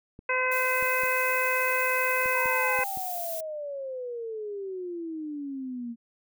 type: clicks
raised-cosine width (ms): 3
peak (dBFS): -31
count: 7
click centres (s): 0.191 / 0.826 / 1.035 / 2.259 / 2.458 / 2.79 / 2.973
type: harmonic tone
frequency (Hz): 511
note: C5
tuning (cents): -41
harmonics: 1 / 2 / 3 / 4 / 5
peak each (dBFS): -30 / -30 / -30 / -30 / -30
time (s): 0.29-2.84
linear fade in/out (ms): 5
type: noise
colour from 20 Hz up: violet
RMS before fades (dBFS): -36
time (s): 0.51-3.41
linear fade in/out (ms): 10
type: exponential sweep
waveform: sine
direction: down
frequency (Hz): 987.8 to 230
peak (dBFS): -32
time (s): 2.32-5.96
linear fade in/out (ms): 50
effects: none